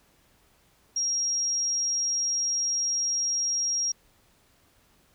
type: tone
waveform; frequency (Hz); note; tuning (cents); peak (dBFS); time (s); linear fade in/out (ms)
sine; 5620; F8; +10; -24; 0.96-3.92; 5
effects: pink hiss -63 dBFS RMS until 5.14 s